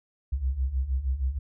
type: beating tone pair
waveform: sine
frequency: 61.74 / 68.14 Hz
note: B1 / C#2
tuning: 0 / -29 cents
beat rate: 6.4 Hz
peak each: -30 / -26 dBFS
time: 0.32-1.39 s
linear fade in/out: 10 ms
effects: none